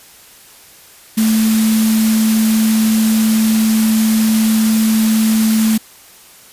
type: tone in noise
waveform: sine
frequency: 220 Hz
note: A3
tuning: in tune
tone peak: -10 dBFS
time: 1.17-5.78 s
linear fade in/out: 10 ms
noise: white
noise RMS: -22 dBFS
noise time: 1.17-5.78 s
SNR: +9 dB
effects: white hiss -42 dBFS RMS until 6.52 s + resampled to 32000 Hz